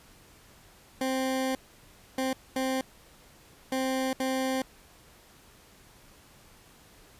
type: tone bursts at uneven times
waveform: 20% pulse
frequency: 262.2 Hz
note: C4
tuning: 4 cents sharp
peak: -22 dBFS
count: 5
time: 1.01-1.55 / 2.18-2.33 / 2.56-2.81 / 3.72-4.13 / 4.2-4.62 s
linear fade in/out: 2 ms
effects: pink hiss -56 dBFS RMS until 7.19 s + resampled to 32000 Hz